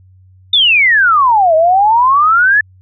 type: exponential two-way sweep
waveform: sine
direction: down then up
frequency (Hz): 3652 to 622.3 to 1756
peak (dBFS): -6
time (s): 0.53-2.61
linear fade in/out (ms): 5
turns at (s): 1.55
effects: added 93 Hz sine -41 dBFS peak until 2.81 s